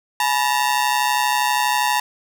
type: ring-modulated tone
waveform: sawtooth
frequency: 911 Hz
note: A#5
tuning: 40 cents flat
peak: -10 dBFS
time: 0.2-2 s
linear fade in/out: 2 ms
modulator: 66.2 Hz
effects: none